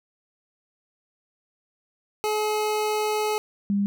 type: tone pair in turn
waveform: 25% pulse / sine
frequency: 425.9 / 201 Hz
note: G#4 / G3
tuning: +44 / +44 cents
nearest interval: octave + minor second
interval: 1300 cents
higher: first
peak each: -19 / -20 dBFS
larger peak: first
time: 2.24-3.38 / 3.7-3.86 s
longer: first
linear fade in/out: 0 ms
effects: none